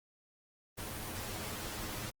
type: noise with comb filter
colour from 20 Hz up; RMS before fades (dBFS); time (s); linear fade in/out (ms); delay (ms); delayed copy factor
pink; -41; 0.77-2.11; 20; 9.5; +0.5
effects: Opus 24 kbps